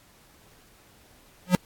square tone with exponential growth, 181.1 Hz, F#3, 37 cents flat, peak -12 dBFS, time 1.46-1.55 s, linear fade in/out 0 ms, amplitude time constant 18 ms, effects pink hiss -57 dBFS RMS until 1.65 s + AAC 64 kbps

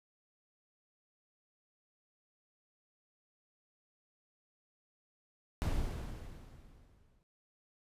brown noise with exponential decay, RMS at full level -31 dBFS, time 5.62-7.23 s, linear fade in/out 0 ms, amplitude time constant 350 ms, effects resampled to 32000 Hz

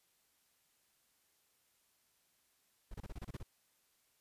brown noise bursts, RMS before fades -44 dBFS, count 9, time 2.91-3.43 s, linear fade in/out 5 ms, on 32 ms, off 29 ms, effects white hiss -75 dBFS RMS until 4.2 s + resampled to 32000 Hz

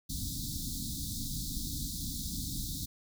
pink band-stop noise, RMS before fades -37 dBFS, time 0.09-2.86 s, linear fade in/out 10 ms, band 300 to 3600 Hz, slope 96 dB/octave, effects none

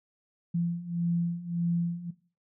sine beating tone pair, 170.1 / 171.8 Hz, F3 / F3, -45 / -28 cents, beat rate 1.7 Hz, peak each -32 / -29 dBFS, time 0.54-2.11 s, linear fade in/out 10 ms, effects noise-tail reverb RT60 0.4 s tail -18 dB re dry

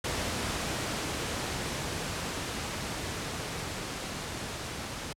pink noise with level ramp, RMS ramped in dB -31 to -37 dBFS, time 0.04-5.13 s, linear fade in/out 5 ms, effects high-pass 60 Hz 12 dB/octave + low-pass 9000 Hz 12 dB/octave

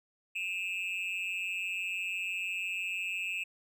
triangle tone with amplitude modulation, 2600 Hz, E7, 24 cents flat, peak -27 dBFS, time 0.35-3.44 s, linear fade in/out 10 ms, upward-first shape sine, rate 186 Hz, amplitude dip 95%, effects none

